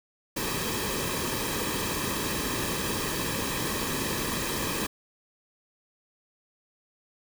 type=noise with comb filter; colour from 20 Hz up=pink; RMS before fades=-30 dBFS; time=0.36-4.87 s; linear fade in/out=10 ms; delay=1.4 ms; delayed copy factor=-0.65; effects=none